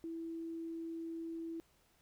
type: tone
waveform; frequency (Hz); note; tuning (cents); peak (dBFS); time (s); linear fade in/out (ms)
sine; 329.6; E4; 0; -40; 0.04-1.6; 0
effects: pink hiss -71 dBFS RMS until 2.01 s